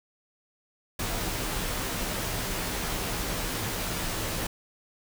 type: noise with comb filter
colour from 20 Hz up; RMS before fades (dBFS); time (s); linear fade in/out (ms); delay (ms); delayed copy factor
pink; -31; 0.99-4.47; 5; 14; -0.5
effects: none

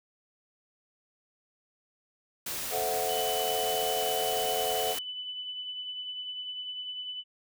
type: noise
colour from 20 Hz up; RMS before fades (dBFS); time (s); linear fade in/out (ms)
white; -35; 2.46-4.99; 5
type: chord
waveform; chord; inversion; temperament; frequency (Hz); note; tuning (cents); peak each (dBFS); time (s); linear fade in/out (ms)
sine; F# half-diminished seventh; first; equal; 440 / 523.3 / 659.3 / 740; A4 / C5 / E5 / F#5; 0 / 0 / 0 / 0; -34 / -36 / -35 / -32; 2.7-4.96; 50
type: tone with tremolo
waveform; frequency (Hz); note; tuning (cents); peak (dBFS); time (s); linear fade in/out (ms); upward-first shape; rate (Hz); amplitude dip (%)
sine; 2995; F#7; +20; -33; 3.07-7.24; 50; triangle; 10; 45
effects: none

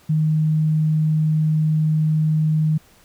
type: tone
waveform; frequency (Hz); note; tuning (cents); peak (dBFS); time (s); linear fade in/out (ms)
sine; 155.56; D#3; 0; -15; 0.09-2.78; 10
effects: pink hiss -53 dBFS RMS until 3.04 s

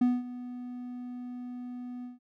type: tone with ADSR envelope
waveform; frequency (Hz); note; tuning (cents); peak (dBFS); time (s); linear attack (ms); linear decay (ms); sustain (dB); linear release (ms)
triangle; 246.9; B3; 0; -18; 0.01-2.19; 7; 210; -17; 150
effects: none

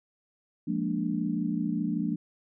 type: chord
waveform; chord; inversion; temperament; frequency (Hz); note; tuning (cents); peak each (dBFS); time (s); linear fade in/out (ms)
sine; Bb dominant seventh; second; equal; 174.61 / 207.7 / 233.1 / 293.7; F3 / Ab3 / Bb3 / D4; 0 / 0 / 0 / 0; -32; 0.67-2.16; 10
effects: none

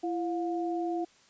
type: tone pair together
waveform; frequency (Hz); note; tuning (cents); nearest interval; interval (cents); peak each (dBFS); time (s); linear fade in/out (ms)
sine; 337.2 / 712; E4 / F5; +39 / +33; octave + minor second; 1294; -30 / -34; 0.03-1.05; 10
effects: white hiss -61 dBFS RMS until 1.29 s + resampled to 16000 Hz

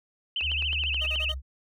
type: tone with vibrato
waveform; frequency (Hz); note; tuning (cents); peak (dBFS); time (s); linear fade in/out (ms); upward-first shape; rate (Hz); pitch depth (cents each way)
sine; 2815; F7; +13; -26; 0.36-1.32; 2; sine; 14; 180
type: click train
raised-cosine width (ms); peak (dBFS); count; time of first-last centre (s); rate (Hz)
0.3; -25; 8; 0.41-1.158; 9.36
type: tone with pitch glide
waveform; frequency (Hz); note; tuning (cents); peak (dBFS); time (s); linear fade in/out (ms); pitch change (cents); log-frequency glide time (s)
sine; 72.6 to 66.19; D2 to C2; -19 to +21; -31; 0.41-1.42; 50; -160; 0.86-0.96
type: tone bursts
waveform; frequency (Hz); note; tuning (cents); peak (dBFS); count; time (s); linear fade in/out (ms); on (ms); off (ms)
25% pulse; 621; D#5; -3; -35; 4; 1.01-1.344; 10; 58; 34
effects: none

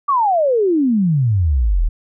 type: exponential sweep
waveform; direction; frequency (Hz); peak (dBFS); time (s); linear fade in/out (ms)
sine; down; 1181 to 35.78; -12; 0.08-1.89; 10
effects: none

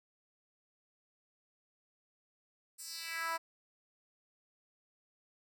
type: tone with high-pass filter sweep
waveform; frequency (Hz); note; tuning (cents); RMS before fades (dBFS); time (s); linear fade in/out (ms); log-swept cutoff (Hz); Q
10% pulse; 329.6; E4; 0; -40; 2.78-3.38; 20; 8700 to 800; 2
effects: none

